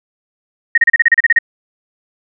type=tone bursts; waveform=sine; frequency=1864.7 Hz; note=A#6; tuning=in tune; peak=-5 dBFS; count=11; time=0.75-1.388 s; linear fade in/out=5 ms; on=28 ms; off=33 ms; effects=none